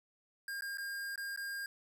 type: tone with dropouts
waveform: square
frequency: 1611 Hz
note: G6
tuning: 47 cents sharp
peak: -39 dBFS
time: 0.48-1.66 s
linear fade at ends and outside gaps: 2 ms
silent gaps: 0.609-0.621 / 0.773-0.782 / 1.158-1.177 / 1.362-1.374 s
effects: 12-bit